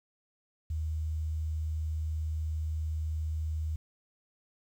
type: tone with quantisation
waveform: sine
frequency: 78.5 Hz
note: D#2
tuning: 16 cents sharp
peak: -30 dBFS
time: 0.7-3.76 s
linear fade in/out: 5 ms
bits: 10
effects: none